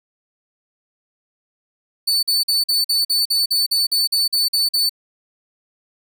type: tone bursts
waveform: 40% pulse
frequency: 4496 Hz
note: C#8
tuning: 24 cents sharp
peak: -14 dBFS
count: 14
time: 2.07-4.895 s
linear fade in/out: 10 ms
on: 160 ms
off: 45 ms
effects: none